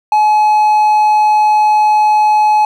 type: tone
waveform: triangle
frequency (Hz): 850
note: G#5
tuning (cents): +40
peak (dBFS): -5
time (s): 0.12-2.65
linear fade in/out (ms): 2
effects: none